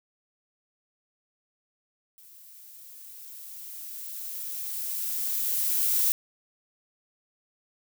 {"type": "noise with level ramp", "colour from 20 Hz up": "violet", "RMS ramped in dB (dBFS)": [-52, -23], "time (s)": [2.18, 6.12], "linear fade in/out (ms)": 0, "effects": []}